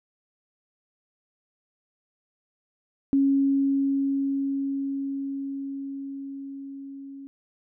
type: tone with level ramp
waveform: sine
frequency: 275.1 Hz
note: C#4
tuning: 13 cents flat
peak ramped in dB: -17 to -38 dBFS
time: 3.13-7.27 s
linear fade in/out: 0 ms
effects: none